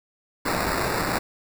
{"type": "noise with sample-and-hold", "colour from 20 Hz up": "white", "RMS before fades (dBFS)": -25, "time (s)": [0.45, 1.19], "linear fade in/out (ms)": 10, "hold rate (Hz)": 3150, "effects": []}